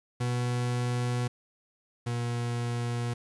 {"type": "tone pair in turn", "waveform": "40% pulse", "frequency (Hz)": [122.5, 119.56], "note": ["B2", "A#2"], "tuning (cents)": [-14, 44], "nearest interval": "unison", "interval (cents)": 42, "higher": "first", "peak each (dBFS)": [-26, -28], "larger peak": "first", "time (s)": [[0.2, 1.28], [2.06, 3.14]], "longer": "neither", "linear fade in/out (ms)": 10, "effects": ["resampled to 24000 Hz", "10-bit"]}